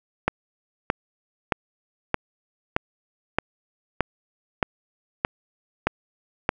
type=click train; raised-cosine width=0.5 ms; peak=-4 dBFS; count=11; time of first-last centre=0.28-6.491 s; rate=1.61 Hz; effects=none